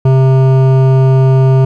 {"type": "tone with hard clipping", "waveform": "sine", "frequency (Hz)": 132.1, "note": "C3", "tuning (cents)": 17, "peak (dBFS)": -7, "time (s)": [0.05, 1.65], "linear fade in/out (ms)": 5, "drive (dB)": 13, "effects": []}